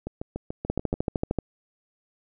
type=two click trains; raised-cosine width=2 ms; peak=-11 / -18 dBFS; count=10 / 7; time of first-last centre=0.7-1.387 / 0.07-0.94 s; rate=13.1 / 6.9 Hz; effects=none